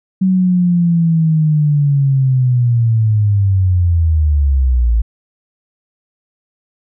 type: linear sweep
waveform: sine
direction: down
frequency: 189.6 to 54.5 Hz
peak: -9 dBFS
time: 0.21-5.02 s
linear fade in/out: 10 ms
effects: none